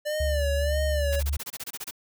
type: tone with vibrato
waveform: square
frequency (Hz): 589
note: D5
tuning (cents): +5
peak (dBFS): -27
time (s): 0.05-1.21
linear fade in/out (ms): 20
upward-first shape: sine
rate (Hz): 1.6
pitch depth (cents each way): 81
type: tone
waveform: sine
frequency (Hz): 71.4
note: D2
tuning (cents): -48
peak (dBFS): -24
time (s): 0.2-1.37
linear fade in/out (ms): 5
type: noise bursts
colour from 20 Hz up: white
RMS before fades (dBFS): -35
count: 12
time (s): 1.12-1.911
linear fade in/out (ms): 10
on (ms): 43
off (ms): 25
effects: none